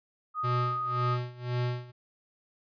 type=tone; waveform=sine; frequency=1244.5 Hz; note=D#6; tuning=in tune; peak=-29 dBFS; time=0.34-1.18 s; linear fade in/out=50 ms
type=tone with tremolo; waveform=square; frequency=122.9 Hz; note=B2; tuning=8 cents flat; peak=-27 dBFS; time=0.43-1.92 s; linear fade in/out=20 ms; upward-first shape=sine; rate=1.9 Hz; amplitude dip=90%
effects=resampled to 11025 Hz